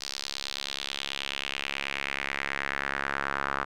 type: tone with band-pass filter sweep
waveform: sawtooth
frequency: 69.3 Hz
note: C#2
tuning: in tune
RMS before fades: -33 dBFS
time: 0-3.65 s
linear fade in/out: 20 ms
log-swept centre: 4900 to 1300 Hz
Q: 2.7
effects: none